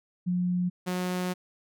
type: tone pair in turn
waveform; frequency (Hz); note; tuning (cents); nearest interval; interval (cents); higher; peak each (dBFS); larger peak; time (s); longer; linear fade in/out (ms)
sine / sawtooth; 179 / 181.39; F3 / F#3; +43 / -34; unison; 23; second; -24; neither; 0.26-0.7 / 0.86-1.34; second; 20
effects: none